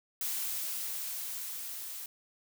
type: noise with level ramp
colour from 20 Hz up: blue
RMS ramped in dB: -34 to -42 dBFS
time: 0.21-2.06 s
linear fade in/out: 2 ms
effects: none